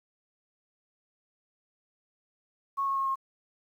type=tone with pitch steps; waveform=sine; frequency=1100 / 1091.8 / 1083.6 / 1075.5 Hz; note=C#6 / C#6 / C#6 / C6; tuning=-14 / -27 / -40 / +47 cents; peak=-26 dBFS; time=2.77-3.158 s; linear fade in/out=20 ms; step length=97 ms; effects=10-bit